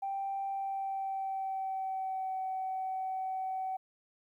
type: tone with pitch glide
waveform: sine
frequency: 784 to 757.3 Hz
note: G5 to F#5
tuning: 0 to +40 cents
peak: -32 dBFS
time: 0.02-3.77 s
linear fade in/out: 10 ms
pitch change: -60 cents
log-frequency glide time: 0.48-2.38 s
effects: tanh soft clip ceiling -28 dBFS + 12-bit